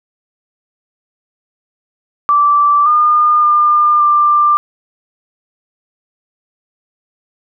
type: tone with pitch steps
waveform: sine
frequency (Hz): 1166 / 1213 / 1202 / 1187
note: D6 / D#6 / D6 / D6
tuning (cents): -13 / -44 / +40 / +18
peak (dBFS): -7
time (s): 2.29-4.57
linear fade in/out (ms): 0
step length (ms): 570
effects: none